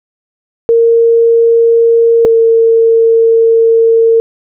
sine tone pair in turn, 461.8 / 455.4 Hz, A#4 / A#4, -16 / -40 cents, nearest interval unison, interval 24 cents, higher first, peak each -4 dBFS, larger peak neither, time 0.69-2.25 / 2.25-4.2 s, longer second, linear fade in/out 0 ms, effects none

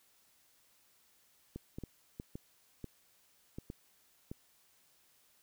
clicks, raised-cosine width 3 ms, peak -29 dBFS, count 9, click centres 1.56 / 1.785 / 1.837 / 2.199 / 2.355 / 2.843 / 3.585 / 3.701 / 4.315 s, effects white hiss -69 dBFS RMS until 5.42 s

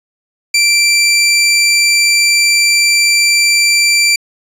20% pulse tone, 2349 Hz, D7, in tune, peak -3 dBFS, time 0.54-4.16 s, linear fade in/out 5 ms, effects resampled to 32000 Hz

